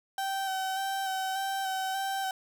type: tone with vibrato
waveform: 35% pulse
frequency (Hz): 770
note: G5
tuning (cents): -31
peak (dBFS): -28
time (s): 0.18-2.31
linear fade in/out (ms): 2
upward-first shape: square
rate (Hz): 1.7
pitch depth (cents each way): 18
effects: none